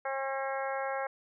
harmonic tone, 270 Hz, C#4, 45 cents flat, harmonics 2 / 3 / 4 / 5 / 6 / 7 / 8, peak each -35 / -36 / -41 / -42 / -41 / -46 / -45 dBFS, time 0.05-1.07 s, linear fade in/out 5 ms, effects none

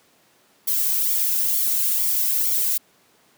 violet noise with flanger, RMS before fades -21 dBFS, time 0.67-2.78 s, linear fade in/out 10 ms, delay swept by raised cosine 0.88 to 1.98 ms, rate 2.2 Hz, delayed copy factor +0.65, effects pink hiss -58 dBFS RMS until 3.37 s + high-pass 200 Hz 12 dB/octave

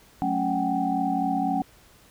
sine tone cluster, 184.1 / 218.1 / 274.8 / 751 / 795 Hz, F#3 / A3 / C#4 / F#5 / G5, -8 / -15 / -15 / +26 / +24 cents, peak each -31 / -32 / -27 / -26 / -32 dBFS, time 0.22-1.62 s, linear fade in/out 0 ms, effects pink hiss -55 dBFS RMS until 2.1 s

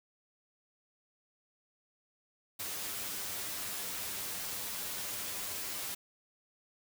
white noise with comb filter, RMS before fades -39 dBFS, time 2.59-5.95 s, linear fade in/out 10 ms, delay 10 ms, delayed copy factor +0.5, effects none

